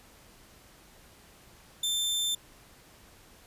sawtooth tone, 3560 Hz, A7, 20 cents sharp, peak -24 dBFS, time 1.83-2.35 s, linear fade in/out 5 ms, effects pink hiss -56 dBFS RMS until 3.46 s + resampled to 32000 Hz

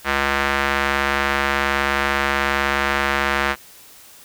square tone with band-pass filter, 69.4 Hz, C#2, 3 cents sharp, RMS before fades -20 dBFS, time 0.04-3.56 s, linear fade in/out 50 ms, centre 1700 Hz, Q 1.4, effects white hiss -45 dBFS RMS until 4.24 s

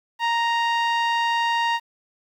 sawtooth tone with low-pass filter, 932.3 Hz, A#5, in tune, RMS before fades -22 dBFS, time 0.19-1.8 s, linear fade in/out 50 ms, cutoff 3300 Hz, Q 1, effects 9-bit

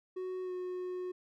triangle tone with pitch glide, 370 to 364.1 Hz, F#4 to F#4, 0 to -28 cents, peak -34 dBFS, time 0.16-1.12 s, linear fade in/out 10 ms, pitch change -28 cents, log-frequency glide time 0.43-0.52 s, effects none

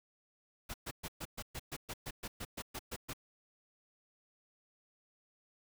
pink noise bursts, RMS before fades -42 dBFS, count 15, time 0.69-3.135 s, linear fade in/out 10 ms, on 51 ms, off 120 ms, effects none

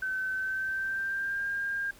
sine tone with pitch glide, 1529 to 1605.9 Hz, G6 to G6, -44 to +41 cents, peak -29 dBFS, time 0.02-1.91 s, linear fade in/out 5 ms, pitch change +85 cents, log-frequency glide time 0.34-1.49 s, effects pink hiss -55 dBFS RMS until 1.99 s

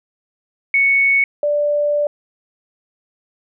sine tone pair in turn, 2217 / 587.2 Hz, C#7 / D5, 0 / 0 cents, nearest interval octave + major seventh, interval 2300 cents, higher first, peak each -11 / -14 dBFS, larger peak first, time 0.74-1.24 / 1.43-2.07 s, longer second, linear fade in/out 2 ms, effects none

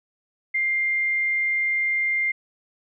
sine tone, 2100 Hz, C7, 6 cents sharp, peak -20 dBFS, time 0.54-2.32 s, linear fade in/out 10 ms, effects none

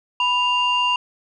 sine tone pair together, 987.8 / 2794 Hz, B5 / F7, 0 / 0 cents, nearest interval octave + tritone, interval 1800 cents, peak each -18 dBFS, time 0.2-0.96 s, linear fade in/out 2 ms, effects tanh soft clip ceiling -12 dBFS

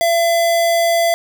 square tone, 675 Hz, E5, 41 cents sharp, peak -13 dBFS, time 0.01-1.14 s, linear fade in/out 0 ms, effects none

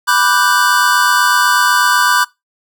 square chord, G major seventh, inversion first, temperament equal, 987.8 / 1174.7 / 1480 / 1568 Hz, B5 / D6 / F#6 / G6, 0 / 0 / 0 / 0 cents, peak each -16 dBFS, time 0.07-2.25 s, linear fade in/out 20 ms, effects noise-tail reverb RT60 0.2 s tail -22 dB re dry

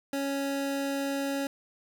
25% pulse tone, 277.2 Hz, C#4, in tune, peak -25 dBFS, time 0.13-1.47 s, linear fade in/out 2 ms, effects none

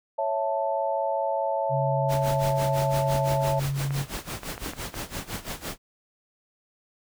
sine chord, A major, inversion first, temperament equal, 554.4 / 659.3 / 880 Hz, C#5 / E5 / A5, 0 / 0 / 0 cents, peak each -28 dBFS, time 0.18-3.6 s, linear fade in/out 10 ms
sine tone, 138.59 Hz, C#3, in tune, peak -25 dBFS, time 1.69-4.06 s, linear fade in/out 50 ms
pink noise with tremolo, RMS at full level -32 dBFS, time 2.08-5.78 s, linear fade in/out 50 ms, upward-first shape sine, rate 5.9 Hz, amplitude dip 85%
clicks, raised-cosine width 0.5 ms, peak -21 dBFS, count 8, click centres 3.907 / 4.138 / 4.19 / 4.433 / 4.579 / 4.661 / 4.735 / 4.942 s
effects none

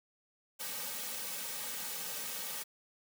white noise with comb filter, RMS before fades -40 dBFS, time 0.59-2.64 s, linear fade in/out 20 ms, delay 2.9 ms, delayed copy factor -1, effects high-pass 200 Hz 12 dB/octave

